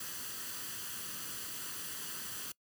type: noise with comb filter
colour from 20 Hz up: white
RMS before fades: -42 dBFS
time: 0-2.52 s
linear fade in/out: 5 ms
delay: 0.66 ms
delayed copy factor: +0.6
effects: noise-tail reverb RT60 0.1 s tail -23 dB re dry + high-pass 80 Hz 12 dB/octave